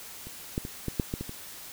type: clicks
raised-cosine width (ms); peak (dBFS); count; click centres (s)
3; -29 / -15 / -23 / -17 / -12 / -17 / -21 / -25; 8; 0.27 / 0.579 / 0.651 / 0.883 / 0.998 / 1.139 / 1.21 / 1.294
effects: white hiss -44 dBFS RMS until 1.72 s